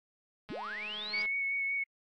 click train, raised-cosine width 0.3 ms, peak -32 dBFS, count 163, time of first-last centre 0.49-1.258 s, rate 211 Hz
sine linear sweep, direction up, 155.56 to 4930 Hz, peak -37 dBFS, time 0.5-1.22 s, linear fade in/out 0 ms
sine tone with vibrato, 2217 Hz, C#7, in tune, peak -30 dBFS, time 1.13-1.84 s, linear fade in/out 10 ms, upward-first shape sine, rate 5.3 Hz, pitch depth 16 cents each way
effects AAC 32 kbps

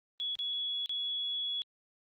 sine tone with dropouts, 3374 Hz, G#7, 27 cents sharp, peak -32 dBFS, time 0.2-1.62 s, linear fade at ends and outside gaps 0 ms, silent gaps 0.354-0.39 / 0.86-0.894 s, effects Opus 32 kbps

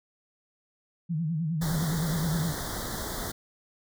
sine tone with vibrato, 161.2 Hz, E3, 38 cents flat, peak -26 dBFS, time 1.09-2.53 s, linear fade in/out 20 ms, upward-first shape sine, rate 9.7 Hz, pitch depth 120 cents each way
pink band-stop noise, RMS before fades -34 dBFS, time 1.61-3.32 s, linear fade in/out 10 ms, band 2000 to 3300 Hz, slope 96 dB/octave
effects none

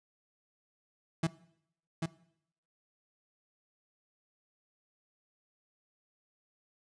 35% pulse tone with echo, 163.6 Hz, E3, 13 cents flat, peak -25 dBFS, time 1.23-1.27 s, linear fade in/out 5 ms, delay 790 ms, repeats 1, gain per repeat -4 dB, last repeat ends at 2.06 s, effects noise-tail reverb RT60 0.7 s tail -19 dB re dry + resampled to 22050 Hz

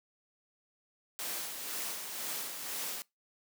white noise with tremolo, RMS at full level -37 dBFS, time 1.19-3.02 s, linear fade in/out 0 ms, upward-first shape sine, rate 2 Hz, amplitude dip 45%, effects noise-tail reverb RT60 0.2 s tail -24 dB re dry + high-pass 200 Hz 12 dB/octave

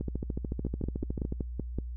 two click trains, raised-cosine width 3 ms, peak -20 / -19 dBFS, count 19 / 7, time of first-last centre 0.01-1.324 / 0.65-1.786 s, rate 13.7 / 5.28 Hz, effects noise-tail reverb RT60 0.1 s tail -26 dB re dry + added 60 Hz sine -35 dBFS peak until 1.96 s

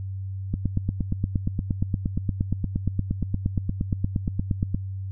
click train, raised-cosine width 5 ms, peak -11 dBFS, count 37, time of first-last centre 0.54-4.746 s, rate 8.56 Hz, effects added 96 Hz sine -29 dBFS peak until 5.11 s

